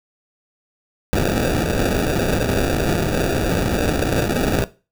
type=noise with sample-and-hold; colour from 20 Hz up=blue; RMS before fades=-19 dBFS; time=1.13-4.64 s; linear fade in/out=0 ms; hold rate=1050 Hz; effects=noise-tail reverb RT60 0.3 s tail -17 dB re dry